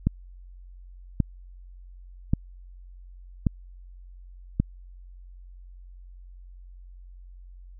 click train, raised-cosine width 5 ms, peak -8 dBFS, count 5, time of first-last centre 0.07-4.6 s, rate 0.883 Hz, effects added 45 Hz sine -43 dBFS peak until 7.79 s

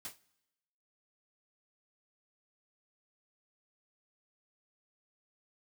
white noise with exponential decay, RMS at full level -36 dBFS, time 0.05-0.19 s, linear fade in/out 1 ms, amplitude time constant 30 ms, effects noise-tail reverb RT60 1.0 s tail -20 dB re dry

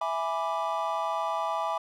triangle chord, E dominant seventh, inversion none, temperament equal, 659.3 / 830.6 / 987.8 / 1174.7 Hz, E5 / G#5 / B5 / D6, 0 / 0 / 0 / 0 cents, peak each -31 dBFS, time 0.01-1.78 s, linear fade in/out 5 ms, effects none

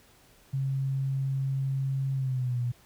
sine tone with pitch glide, 135.1 to 121.76 Hz, C#3 to B2, -44 to -24 cents, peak -26 dBFS, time 0.53-2.72 s, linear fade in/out 10 ms, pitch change -180 cents, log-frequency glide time 2.14-2.6 s, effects pink hiss -59 dBFS RMS until 2.85 s

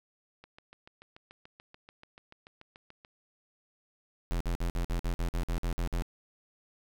click train, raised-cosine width 0.3 ms, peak -34 dBFS, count 19, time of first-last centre 0.44-3.049 s, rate 6.9 Hz
square tone bursts, 42.91 Hz, F1, 30 cents flat, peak -29 dBFS, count 12, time 4.31-6.022 s, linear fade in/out 0 ms, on 95 ms, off 52 ms
effects none

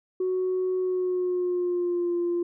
sine tone with pitch glide, 370 to 347.2 Hz, F#4 to F4, 0 to -10 cents, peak -22 dBFS, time 0.2-2.43 s, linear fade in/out 5 ms, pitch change -110 cents, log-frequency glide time 0.79-2.15 s, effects tanh soft clip ceiling -20 dBFS

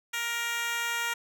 10% pulse tone with high-pass filter sweep, 469.1 Hz, A#4, 11 cents sharp, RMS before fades -31 dBFS, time 0.13-1.14 s, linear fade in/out 10 ms, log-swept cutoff 1700 to 1100 Hz, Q 0.92, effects none

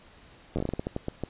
slowing click train, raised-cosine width 2 ms, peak -16 dBFS, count 13, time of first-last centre 0.56-1.237 s, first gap 11 ms, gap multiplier 1.27, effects pink hiss -54 dBFS RMS until 1.29 s + resampled to 8000 Hz

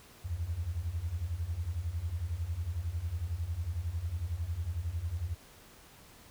sine beating tone pair, 77.78 / 88.78 Hz, D#2 / F2, 0 / +29 cents, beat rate 11 Hz, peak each -37 / -34 dBFS, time 0.24-5.35 s, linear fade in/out 20 ms, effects pink hiss -56 dBFS RMS until 6.3 s

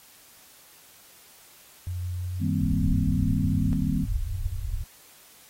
sine tone with pitch glide, 89.3 to 97.95 Hz, F2 to G2, +39 to -1 cents, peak -28 dBFS, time 1.87-3.73 s, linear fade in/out 0 ms, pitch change +160 cents, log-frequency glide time 2.1-3.44 s
sine chord, C minor seventh, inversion first, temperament equal, 155.56 / 196 / 233.1 / 261.6 Hz, Eb3 / G3 / Bb3 / C4, 0 / 0 / 0 / 0 cents, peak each -27 / -29 / -31 / -30 dBFS, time 2.39-4.07 s, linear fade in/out 50 ms
pink low-pass noise, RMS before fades -29 dBFS, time 2.6-4.84 s, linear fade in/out 5 ms, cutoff 110 Hz, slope 96 dB/octave
effects white hiss -53 dBFS RMS until 5.49 s + AAC 48 kbps

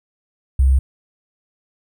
sine tone with sample-and-hold, 66.3 Hz, C2, 23 cents sharp, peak -10 dBFS, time 0.59-0.79 s, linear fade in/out 5 ms, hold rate 8820 Hz, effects none

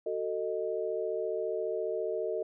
sine chord, D# diminished, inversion first, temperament just, 373.4 / 448 / 622.3 Hz, F#4 / A4 / D#5, +16 / +31 / 0 cents, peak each -36 / -33 / -35 dBFS, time 0.06-2.43 s, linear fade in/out 5 ms, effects none

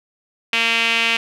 sawtooth tone with band-pass filter, 229.1 Hz, A#3, 30 cents flat, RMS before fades -18 dBFS, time 0.53-1.17 s, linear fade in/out 2 ms, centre 2700 Hz, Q 4, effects none

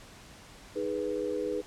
sine chord, G# minor, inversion second, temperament equal, 311.1 / 415.3 / 493.9 Hz, D#4 / G#4 / B4, 0 / 0 / 0 cents, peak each -36 / -33 / -33 dBFS, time 0.75-1.62 s, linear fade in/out 20 ms, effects pink hiss -51 dBFS RMS until 1.66 s + low-pass 9000 Hz 12 dB/octave

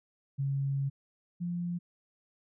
sine tone pair in turn, 137.9 / 174.32 Hz, C#3 / F3, -9 / -3 cents, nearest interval major third, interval 406 cents, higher second, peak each -28 / -31 dBFS, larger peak first, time 0.38-0.9 / 1.4-1.79 s, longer first, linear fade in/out 20 ms, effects none

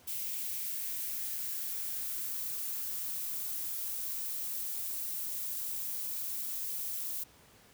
violet noise with high-pass filter sweep, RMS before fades -37 dBFS, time 0.07-7.24 s, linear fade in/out 10 ms, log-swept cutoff 2400 to 290 Hz, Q 2.1, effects pink hiss -60 dBFS RMS until 7.73 s + high-pass 60 Hz 12 dB/octave

